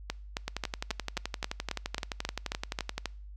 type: two click trains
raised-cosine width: 0.2 ms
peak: -15 / -14 dBFS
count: 30 / 12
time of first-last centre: 0.48-2.98 / 0.1-3.057 s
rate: 11.6 / 3.72 Hz
effects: noise-tail reverb RT60 0.5 s tail -25 dB re dry + added 50 Hz sine -43 dBFS peak until 3.36 s